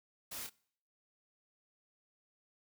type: noise with echo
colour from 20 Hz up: white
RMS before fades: -44 dBFS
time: 0.31-0.47 s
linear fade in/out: 10 ms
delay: 28 ms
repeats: 1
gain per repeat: -6 dB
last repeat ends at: 0.498 s
effects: noise-tail reverb RT60 0.6 s tail -24 dB re dry